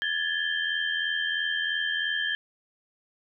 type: tone cluster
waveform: sine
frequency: 1671 / 1754 / 3146 Hz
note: G#6 / A6 / G7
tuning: +10 / -6 / +6 cents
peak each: -30 dBFS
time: 0.02-2.35 s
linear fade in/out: 0 ms
effects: none